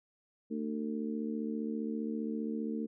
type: harmonic tone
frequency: 75.1 Hz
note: D2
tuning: 39 cents sharp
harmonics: 3 / 4 / 5 / 6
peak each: -35 / -39 / -47 / -42 dBFS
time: 0.5-2.87 s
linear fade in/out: 20 ms
effects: none